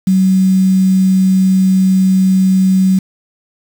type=tone with quantisation; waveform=sine; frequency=188.9 Hz; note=F#3; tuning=36 cents sharp; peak=-7 dBFS; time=0.07-2.99 s; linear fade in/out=5 ms; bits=5; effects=none